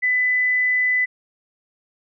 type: tone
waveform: sine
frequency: 2000 Hz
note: B6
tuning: 21 cents sharp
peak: -16 dBFS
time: 0.02-1.06 s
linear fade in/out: 20 ms
effects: none